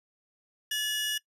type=tone pair together; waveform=sawtooth; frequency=1723 / 2895 Hz; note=A6 / F#7; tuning=-37 / -38 cents; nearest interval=major sixth; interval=899 cents; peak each=-29 / -27 dBFS; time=0.71-1.18 s; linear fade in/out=5 ms; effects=noise-tail reverb RT60 0.1 s tail -21 dB re dry + resampled to 32000 Hz